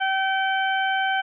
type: harmonic tone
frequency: 770 Hz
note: G5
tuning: 31 cents flat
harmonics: 1 / 2 / 3 / 4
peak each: -23 / -24 / -33 / -31 dBFS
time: 0-1.22 s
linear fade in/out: 20 ms
effects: none